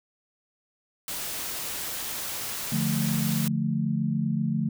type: noise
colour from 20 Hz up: white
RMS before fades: -33 dBFS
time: 1.08-3.48 s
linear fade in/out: 2 ms
type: chord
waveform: sine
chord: D minor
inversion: none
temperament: equal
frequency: 146.83 / 174.61 / 220 Hz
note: D3 / F3 / A3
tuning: 0 / 0 / 0 cents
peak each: -28 / -29 / -27 dBFS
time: 2.72-4.69 s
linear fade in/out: 5 ms
effects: none